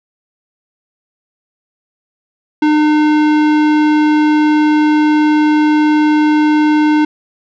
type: tone with tanh clipping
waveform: sine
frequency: 303.1 Hz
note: D#4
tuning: 45 cents flat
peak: -10 dBFS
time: 2.62-7.05 s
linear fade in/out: 5 ms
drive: 18 dB
effects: none